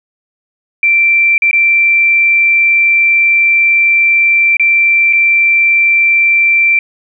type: tone with dropouts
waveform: sine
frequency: 2349 Hz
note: D7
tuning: in tune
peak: -6 dBFS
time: 0.83-6.79 s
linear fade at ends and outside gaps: 2 ms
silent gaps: 1.38-1.421 / 1.512-1.53 / 4.569-4.596 / 5.128-5.132 s
effects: none